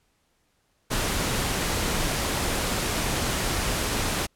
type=noise; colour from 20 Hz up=pink; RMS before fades=-26 dBFS; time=0.9-4.27 s; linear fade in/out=20 ms; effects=pink hiss -69 dBFS RMS until 4.35 s + low-pass 12000 Hz 12 dB/octave